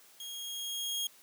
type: tone with level ramp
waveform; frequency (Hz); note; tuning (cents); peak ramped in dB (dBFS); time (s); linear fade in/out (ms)
sawtooth; 3267; G#7; -29; -38 to -28; 0.2-1.07; 2
effects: white hiss -59 dBFS RMS until 1.22 s + high-pass 200 Hz 12 dB/octave